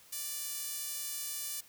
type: tone with high-pass filter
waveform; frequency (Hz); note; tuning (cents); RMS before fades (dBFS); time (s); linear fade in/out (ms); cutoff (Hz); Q
sawtooth; 587.3; D5; 0; -39; 0.12-1.61; 10; 7200; 0.55
effects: white hiss -59 dBFS RMS until 1.68 s